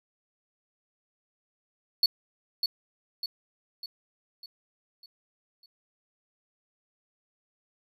triangle tone with echo, 4435 Hz, C#8, in tune, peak -17 dBFS, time 2.03-2.06 s, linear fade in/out 2 ms, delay 600 ms, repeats 6, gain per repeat -6 dB, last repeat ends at 5.66 s, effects none

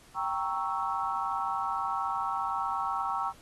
sine chord, G diminished seventh, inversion none, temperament equal, 784 / 932.3 / 1108.7 / 1318.5 Hz, G5 / Bb5 / Db6 / Fb6, 0 / 0 / 0 / 0 cents, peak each -34 dBFS, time 0.14-3.33 s, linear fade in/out 50 ms, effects pink hiss -57 dBFS RMS until 3.41 s + AAC 32 kbps

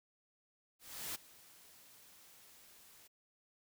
white noise with ADSR envelope, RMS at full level -41 dBFS, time 0.79-3.08 s, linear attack 360 ms, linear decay 13 ms, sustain -20 dB, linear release 15 ms, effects none

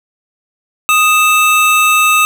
square tone pair together, 1244.5 / 2637 Hz, D#6 / E7, 0 / 0 cents, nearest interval octave + minor second, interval 1300 cents, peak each -11 dBFS, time 0.89-2.25 s, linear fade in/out 0 ms, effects none

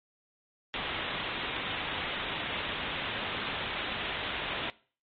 white low-pass noise, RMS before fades -35 dBFS, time 0.74-4.7 s, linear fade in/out 0 ms, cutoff 3700 Hz, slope 96 dB/octave, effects noise-tail reverb RT60 0.4 s tail -20 dB re dry + MP3 32 kbps

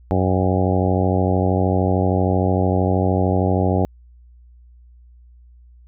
harmonic tone with a mistuned harmonic, 93.1 Hz, F#2, 11 cents sharp, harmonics 1 / 2 / 3 / 4 / 5 / 6 / 7 / 8 / 9, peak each -19 / -22 / -24 / -25 / -26 / -27 / -27 / -28 / -29 dBFS, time 0.11-3.85 s, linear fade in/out 0 ms, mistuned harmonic 9, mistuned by -45 cents, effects added 60 Hz sine -44 dBFS peak until 5.87 s

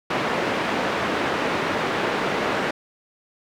pink band-pass noise, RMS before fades -24 dBFS, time 0.1-2.71 s, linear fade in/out 5 ms, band 250 to 2300 Hz, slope 12 dB/octave, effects none

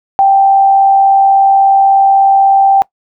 sine tone with frequency modulation, 784 Hz, G5, in tune, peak -4 dBFS, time 0.19-2.82 s, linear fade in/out 0 ms, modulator 76.4 Hz, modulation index 0.2, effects noise-tail reverb RT60 0.1 s tail -22 dB re dry

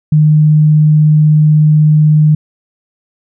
sine tone, 152.7 Hz, D#3, 32 cents flat, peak -4 dBFS, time 0.12-2.35 s, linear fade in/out 5 ms, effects none

